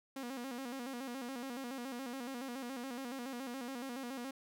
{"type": "tone with vibrato", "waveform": "sawtooth", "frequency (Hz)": 254.8, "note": "C4", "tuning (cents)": -46, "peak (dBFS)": -37, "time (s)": [0.16, 4.31], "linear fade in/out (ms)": 5, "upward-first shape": "square", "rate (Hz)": 7.1, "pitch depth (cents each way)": 100, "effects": []}